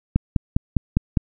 click train, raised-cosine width 5 ms, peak -4 dBFS, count 6, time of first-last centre 0.16-1.172 s, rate 4.94 Hz, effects none

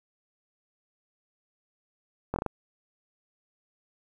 slowing click train, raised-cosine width 1 ms, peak -15 dBFS, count 5, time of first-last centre 2.34-2.463 s, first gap 21 ms, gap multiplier 1.26, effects 9-bit

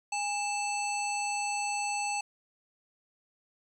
harmonic tone with a mistuned harmonic, 880 Hz, A5, in tune, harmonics 1 / 3 / 5 / 7 / 9, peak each -32 / -35 / -42 / -43 / -38 dBFS, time 0.12-2.21 s, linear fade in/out 5 ms, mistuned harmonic 1, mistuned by -120 cents, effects 10-bit

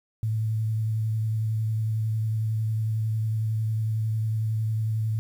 sine tone with vibrato, 110 Hz, A2, in tune, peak -23 dBFS, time 0.23-5.19 s, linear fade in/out 0 ms, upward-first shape sine, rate 11 Hz, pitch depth 18 cents each way, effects 9-bit

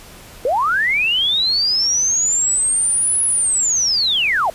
sine linear two-way sweep, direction up then down, 457.9 to 10440 to 599 Hz, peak -14 dBFS, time 0.45-4.5 s, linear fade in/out 2 ms, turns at 3.24 s, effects pink hiss -40 dBFS RMS until 4.54 s + resampled to 32000 Hz

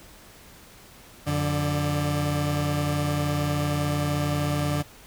30% pulse tone cluster, 89.4 / 145.8 / 593 Hz, F2 / D3 / D5, +41 / -12 / +17 cents, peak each -28 / -22 / -30 dBFS, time 1.26-4.83 s, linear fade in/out 20 ms, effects pink hiss -49 dBFS RMS until 5.06 s

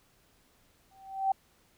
sine tone with exponential growth, 774 Hz, G5, 22 cents flat, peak -21 dBFS, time 0.91-1.32 s, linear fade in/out 5 ms, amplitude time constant 89 ms, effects pink hiss -66 dBFS RMS until 1.77 s

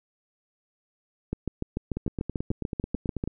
two click trains, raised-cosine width 3 ms, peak -17 / -15 dBFS, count 13 / 14, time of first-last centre 1.97-3.276 / 1.33-3.239 s, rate 9.19 / 6.81 Hz, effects none

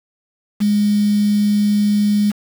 sine tone with quantisation, 206.9 Hz, G#3, 6 cents flat, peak -12 dBFS, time 0.6-2.32 s, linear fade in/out 20 ms, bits 5, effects none

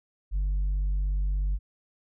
sine tone, 48.38 Hz, G1, 22 cents flat, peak -21 dBFS, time 0.31-1.59 s, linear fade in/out 50 ms, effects tanh soft clip ceiling -23 dBFS

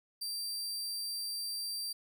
sawtooth tone, 4699 Hz, D8, in tune, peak -33 dBFS, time 0.21-1.93 s, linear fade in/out 10 ms, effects none

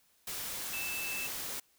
sine tone in noise, 2637 Hz, E7, in tune, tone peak -37 dBFS, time 0.73-1.27 s, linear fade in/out 5 ms, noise white, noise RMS -39 dBFS, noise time 0.27-1.6 s, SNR -1 dB, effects white hiss -69 dBFS RMS until 1.78 s

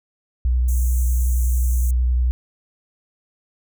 sine tone with vibrato, 61.74 Hz, B1, in tune, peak -15 dBFS, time 0.45-2.31 s, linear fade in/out 0 ms, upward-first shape sine, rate 11 Hz, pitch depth 24 cents each way
pink high-pass noise, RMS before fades -35 dBFS, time 0.68-1.91 s, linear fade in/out 5 ms, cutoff 6200 Hz, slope 96 dB/octave
effects none

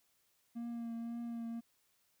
triangle tone with vibrato, 233.1 Hz, A#3, in tune, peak -37 dBFS, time 0.55-1.61 s, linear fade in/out 20 ms, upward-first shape triangle, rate 1.9 Hz, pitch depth 24 cents each way, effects white hiss -75 dBFS RMS until 2.2 s

